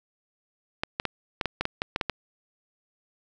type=clicks; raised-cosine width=0.3 ms; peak=-10 dBFS; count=11; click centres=0.835 / 0.999 / 1.053 / 1.412 / 1.457 / 1.61 / 1.654 / 1.819 / 1.961 / 2.012 / 2.097 s; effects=none